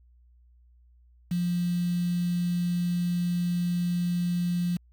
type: tone with quantisation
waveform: sine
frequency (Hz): 175.3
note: F3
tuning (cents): +7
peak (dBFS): -24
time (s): 1.31-4.77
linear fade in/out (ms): 5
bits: 7
effects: added 60 Hz sine -55 dBFS peak until 4.92 s